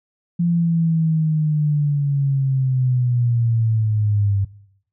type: linear sweep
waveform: sine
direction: down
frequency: 173.1 to 98 Hz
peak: -15 dBFS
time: 0.39-4.45 s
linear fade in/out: 10 ms
effects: noise-tail reverb RT60 0.7 s tail -20 dB re dry